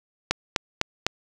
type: click train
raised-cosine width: 0.2 ms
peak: -3 dBFS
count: 4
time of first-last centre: 0.31-1.066 s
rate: 3.97 Hz
effects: none